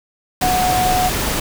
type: tone in noise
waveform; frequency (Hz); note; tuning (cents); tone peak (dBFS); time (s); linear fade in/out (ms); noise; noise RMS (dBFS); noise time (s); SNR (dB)
sine; 734; F#5; -14; -15; 0.42-1.09; 5; pink; -20; 0.41-1.4; +2
effects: none